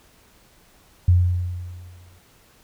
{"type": "tone with exponential decay", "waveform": "sine", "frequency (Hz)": 89, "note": "F2", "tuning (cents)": 33, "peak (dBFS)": -10, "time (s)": [1.08, 2.19], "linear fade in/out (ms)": 5, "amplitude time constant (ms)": 240, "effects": ["pink hiss -55 dBFS RMS until 2.63 s"]}